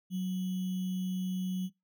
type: tone with sample-and-hold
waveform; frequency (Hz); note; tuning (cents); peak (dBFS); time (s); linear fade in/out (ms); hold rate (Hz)
sine; 185; F#3; 0; -30; 0.1-1.7; 50; 3150
effects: noise-tail reverb RT60 0.2 s tail -23 dB re dry